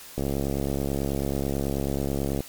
click train, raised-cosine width 2 ms, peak -14 dBFS, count 155, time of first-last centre 0.18-2.405 s, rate 69.2 Hz, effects white hiss -44 dBFS RMS until 2.48 s + MP3 96 kbps

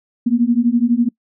sine beating tone pair, 231.9 / 243.9 Hz, A#3 / B3, -9 / -21 cents, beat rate 12 Hz, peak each -15 dBFS, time 0.26-1.09 s, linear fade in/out 10 ms, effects noise-tail reverb RT60 0.1 s tail -25 dB re dry

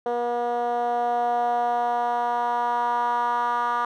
10% pulse tone with band-pass filter sweep, 240.1 Hz, B3, 49 cents flat, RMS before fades -24 dBFS, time 0.06-3.85 s, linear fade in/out 2 ms, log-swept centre 570 to 1100 Hz, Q 3.8, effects none

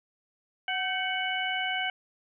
harmonic tone with a mistuned harmonic, 743 Hz, F#5, 7 cents sharp, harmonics 1 / 2 / 3 / 4, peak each -33 / -33 / -33 / -33 dBFS, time 0.68-1.9 s, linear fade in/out 2 ms, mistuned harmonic 2, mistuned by +64 cents, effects none

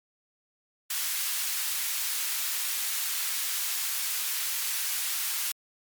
white high-pass noise, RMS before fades -30 dBFS, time 0.9-5.52 s, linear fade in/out 5 ms, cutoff 1400 Hz, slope 12 dB/octave, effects MP3 96 kbps

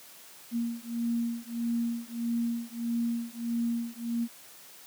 sine beating tone pair, 233.1 / 234.7 Hz, A#3 / A#3, 0 / +12 cents, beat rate 1.6 Hz, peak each -31 dBFS, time 0.51-4.28 s, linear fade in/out 50 ms, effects white hiss -51 dBFS RMS until 4.86 s + high-pass 150 Hz 12 dB/octave

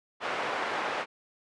pink band-pass noise, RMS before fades -32 dBFS, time 0.2-1.06 s, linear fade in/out 50 ms, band 580 to 2000 Hz, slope 12 dB/octave, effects resampled to 22050 Hz

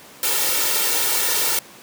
white noise with comb filter, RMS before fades -20 dBFS, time 0.23-1.59 s, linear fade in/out 2 ms, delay 2.2 ms, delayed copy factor +0.75, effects pink hiss -43 dBFS RMS until 1.82 s + high-pass 200 Hz 12 dB/octave

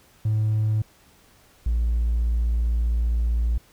triangle tone pair in turn, 108 / 57.66 Hz, A2 / A#1, -32 / -18 cents, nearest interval major seventh, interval 1086 cents, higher first, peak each -16 dBFS, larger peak neither, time 0.25-0.82 / 1.66-3.58 s, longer second, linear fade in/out 5 ms, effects tanh soft clip ceiling -15 dBFS + pink hiss -56 dBFS RMS until 3.72 s

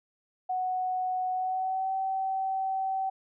sine tone with pitch glide, 740 to 767 Hz, F#5 to G5, 0 to -38 cents, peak -27 dBFS, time 0.49-3.1 s, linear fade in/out 10 ms, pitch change +62 cents, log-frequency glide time 1.33-1.93 s, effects none

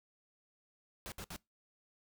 pink noise bursts, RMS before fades -45 dBFS, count 3, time 1.06-1.363 s, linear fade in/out 0 ms, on 59 ms, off 63 ms, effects noise-tail reverb RT60 0.2 s tail -23 dB re dry

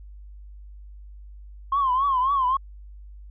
sine tone with vibrato, 1064 Hz, C6, 29 cents sharp, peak -18 dBFS, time 1.72-2.57 s, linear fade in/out 5 ms, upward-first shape triangle, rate 3.7 Hz, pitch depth 140 cents each way, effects tanh soft clip ceiling -14 dBFS + added 50 Hz sine -40 dBFS peak until 3.3 s

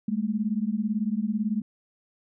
sine beating tone pair, 204.2 / 222.2 Hz, G#3 / A3, -29 / +17 cents, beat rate 18 Hz, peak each -27 / -27 dBFS, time 0.08-1.62 s, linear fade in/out 5 ms, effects none

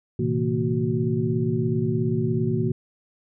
sine tone cluster, 113.5 / 130.5 / 161.1 / 230.3 / 369.5 Hz, A#2 / C3 / E3 / A#3 / F#4, -46 / -4 / -39 / -21 / -2 cents, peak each -27 dBFS, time 0.19-2.72 s, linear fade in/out 5 ms, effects none

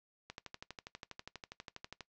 click train, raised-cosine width 0.2 ms, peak -27 dBFS, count 22, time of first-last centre 0.3-2.007 s, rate 12.3 Hz, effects noise-tail reverb RT60 0.1 s tail -19 dB re dry + low-pass 7000 Hz 12 dB/octave

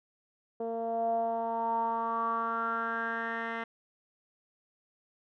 10% pulse tone with low-pass filter sweep, 228.8 Hz, A#3, 32 cents flat, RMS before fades -32 dBFS, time 0.6-3.64 s, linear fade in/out 5 ms, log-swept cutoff 550 to 2100 Hz, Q 6.9, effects none

